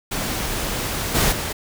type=noise with level steps; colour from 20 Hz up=pink; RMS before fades=-25 / -18 / -26 dBFS; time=0.11-1.53 s; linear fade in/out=10 ms; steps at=1.14 / 1.31 s; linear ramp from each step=20 ms; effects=none